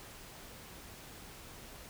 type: silence
effects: pink hiss -51 dBFS RMS until 1.89 s

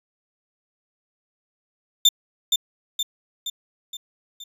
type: tone with echo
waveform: 35% pulse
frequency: 3578 Hz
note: A7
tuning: 28 cents sharp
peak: -9 dBFS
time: 2.05-2.09 s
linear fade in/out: 5 ms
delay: 470 ms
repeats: 5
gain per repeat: -5 dB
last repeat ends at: 4.44 s
effects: resampled to 32000 Hz

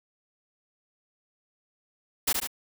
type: noise with echo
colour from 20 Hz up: white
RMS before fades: -24 dBFS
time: 2.27-2.33 s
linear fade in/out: 10 ms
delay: 72 ms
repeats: 2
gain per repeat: -4 dB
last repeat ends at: 2.474 s
effects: none

